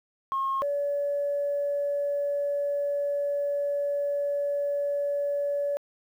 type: tone pair in turn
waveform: sine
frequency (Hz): 1079 / 571.6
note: C#6 / D5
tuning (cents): -47 / -47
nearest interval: major seventh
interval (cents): 1100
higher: first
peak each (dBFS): -24 / -24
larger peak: neither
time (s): 0.32-0.62 / 0.62-5.77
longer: second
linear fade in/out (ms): 0
effects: tanh soft clip ceiling -20 dBFS + 10-bit